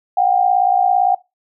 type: tone pair together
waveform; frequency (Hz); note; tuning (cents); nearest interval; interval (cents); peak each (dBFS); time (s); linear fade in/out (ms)
sine; 726.3 / 784; F#5 / G5; -32 / 0; minor second; 132; -14; 0.17-1.15; 5
effects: noise-tail reverb RT60 0.2 s tail -18 dB re dry